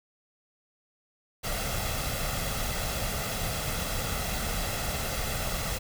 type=noise with comb filter; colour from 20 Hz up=pink; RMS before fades=-31 dBFS; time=1.43-5.79 s; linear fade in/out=20 ms; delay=1.5 ms; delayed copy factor=+0.55; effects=none